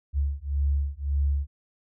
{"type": "beating tone pair", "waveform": "sine", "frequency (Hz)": [69.8, 71.6], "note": ["C#2", "D2"], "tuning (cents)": [13, -43], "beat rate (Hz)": 1.8, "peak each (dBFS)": -26, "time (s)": [0.13, 1.47], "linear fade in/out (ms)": 50, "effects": []}